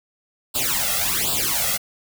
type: noise with flanger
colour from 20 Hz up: white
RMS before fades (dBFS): -22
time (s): 0.54-1.78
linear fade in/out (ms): 20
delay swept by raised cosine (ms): 0.24 to 1.54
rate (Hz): 1.3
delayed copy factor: +1
effects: none